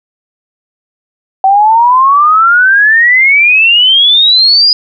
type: exponential sweep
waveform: sine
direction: up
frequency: 759 to 4978 Hz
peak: -3 dBFS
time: 1.44-4.73 s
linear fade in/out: 2 ms
effects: none